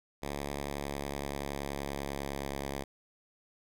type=tone with pitch glide; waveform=5% pulse; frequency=71.2 to 69.45 Hz; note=C#2 to C#2; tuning=+47 to +4 cents; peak=-24 dBFS; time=0.22-2.84 s; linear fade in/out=10 ms; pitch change=-43 cents; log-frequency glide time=0.38-2.65 s; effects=none